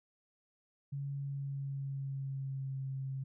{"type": "tone with pitch glide", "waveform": "sine", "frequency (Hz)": [140, 134.22], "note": ["C#3", "C3"], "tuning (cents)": [18, 45], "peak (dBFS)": -36, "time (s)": [0.92, 3.24], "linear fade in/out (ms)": 10, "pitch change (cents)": -73, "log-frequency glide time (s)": [1.12, 2.8], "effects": []}